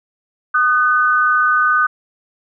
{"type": "tone pair together", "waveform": "sine", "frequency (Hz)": [1229.6, 1507], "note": ["D#6", "F#6"], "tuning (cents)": [-21, 31], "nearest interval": "major third", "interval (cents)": 352, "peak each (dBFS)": -14, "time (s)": [0.54, 1.87], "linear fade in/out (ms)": 10, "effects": []}